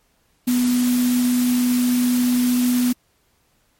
sine tone in noise, 246.9 Hz, B3, in tune, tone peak -15 dBFS, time 0.47-2.93 s, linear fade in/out 10 ms, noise white, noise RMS -29 dBFS, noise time 0.47-2.93 s, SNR +11 dB, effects pink hiss -63 dBFS RMS until 3.79 s + MP3 64 kbps

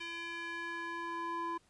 square tone with band-pass filter sweep, 337.9 Hz, E4, 43 cents sharp, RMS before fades -40 dBFS, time 0-1.58 s, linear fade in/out 10 ms, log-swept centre 2600 to 920 Hz, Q 2.3, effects pink hiss -69 dBFS RMS until 1.69 s + resampled to 24000 Hz

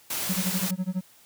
white noise, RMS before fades -30 dBFS, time 0.1-0.71 s, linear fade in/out 5 ms
triangle tone with tremolo, 185 Hz, F#3, in tune, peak -21 dBFS, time 0.29-1.01 s, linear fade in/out 5 ms, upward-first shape sine, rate 12 Hz, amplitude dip 100%
effects white hiss -56 dBFS RMS until 1.25 s + high-pass 60 Hz 12 dB/octave

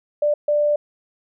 sine tone bursts at uneven times, 591 Hz, D5, 11 cents sharp, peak -15 dBFS, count 2, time 0.22-0.34 / 0.48-0.76 s, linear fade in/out 5 ms, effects none

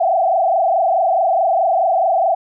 sine tone with frequency modulation, 716 Hz, F5, 43 cents sharp, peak -12 dBFS, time 0-2.35 s, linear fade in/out 10 ms, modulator 24.7 Hz, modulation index 2.7, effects none

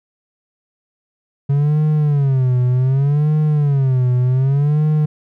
triangle tone with vibrato, 138.2 Hz, C#3, 5 cents flat, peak -10 dBFS, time 1.49-5.06 s, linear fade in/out 10 ms, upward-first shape sine, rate 0.66 Hz, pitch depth 180 cents each way, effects none

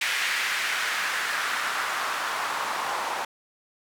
white noise with band-pass filter sweep, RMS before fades -28 dBFS, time 0.01-3.25 s, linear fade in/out 5 ms, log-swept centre 2100 to 890 Hz, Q 1.9, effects none

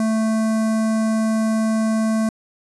square tone with notch filter, 220.6 Hz, A3, 5 cents sharp, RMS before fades -19 dBFS, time 0-2.29 s, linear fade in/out 2 ms, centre 3100 Hz, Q 0.58, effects resampled to 24000 Hz

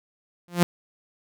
sawtooth tone with exponential growth, 174.61 Hz, F3, in tune, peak -9 dBFS, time 0.48-0.63 s, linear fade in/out 0 ms, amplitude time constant 31 ms, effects none

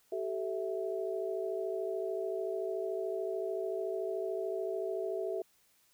sine tone cluster, 381.7 / 435.3 / 658 Hz, G4 / A4 / E5, -46 / -19 / -3 cents, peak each -36 / -38 / -38 dBFS, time 0.12-5.42 s, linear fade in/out 5 ms, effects white hiss -69 dBFS RMS until 5.93 s

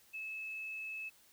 sine tone, 2600 Hz, E7, 24 cents flat, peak -40 dBFS, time 0.13-1.1 s, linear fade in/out 20 ms, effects white hiss -65 dBFS RMS until 1.32 s

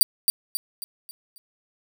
5% pulse tone with echo, 4702 Hz, D8, 1 cent sharp, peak -3 dBFS, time 0.01-0.03 s, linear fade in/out 0 ms, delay 270 ms, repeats 5, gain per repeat -7 dB, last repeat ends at 1.38 s, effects none

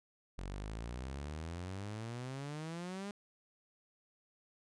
sawtooth exponential sweep, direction up, 44.61 to 206 Hz, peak -37 dBFS, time 0.38-3.11 s, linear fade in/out 0 ms, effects resampled to 22050 Hz

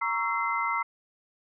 sine tone cluster, 933 / 1113 / 1333 / 2067 Hz, A#5 / C#6 / E6 / C7, +1 / +7 / +19 / -22 cents, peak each -31 dBFS, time 0.01-0.83 s, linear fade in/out 10 ms, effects none

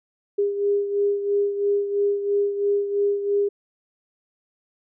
sine beating tone pair, 404.4 / 407.4 Hz, G#4 / G#4, -46 / -33 cents, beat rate 3 Hz, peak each -20 / -27 dBFS, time 0.38-3.49 s, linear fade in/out 10 ms, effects none

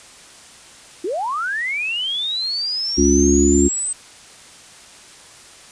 sine linear sweep, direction up, 318.4 to 8240 Hz, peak -20 dBFS, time 1.04-3.93 s, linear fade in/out 5 ms
harmonic tone, 70.5 Hz, C#2, 30 cents sharp, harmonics 1 / 3 / 4 / 5, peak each -19 / -19 / -16 / -16 dBFS, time 2.97-3.69 s, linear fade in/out 20 ms
effects white hiss -43 dBFS RMS until 5.71 s + resampled to 22050 Hz

